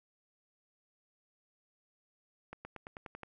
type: accelerating click train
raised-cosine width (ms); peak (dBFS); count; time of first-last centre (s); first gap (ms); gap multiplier
0.5; -29; 8; 2.53-3.233; 120; 0.94
effects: none